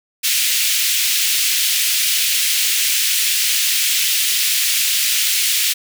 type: high-pass noise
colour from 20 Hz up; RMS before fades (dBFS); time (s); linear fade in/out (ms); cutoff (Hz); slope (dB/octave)
pink; -17; 0.23-5.74; 20; 2400; 24
effects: none